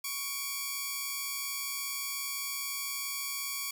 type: tone pair together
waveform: 5% pulse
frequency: 1108.6 / 2349 Hz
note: C#6 / D7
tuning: 0 / 0 cents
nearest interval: octave + minor second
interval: 1300 cents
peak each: -26 dBFS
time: 0.04-3.71 s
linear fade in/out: 5 ms
effects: none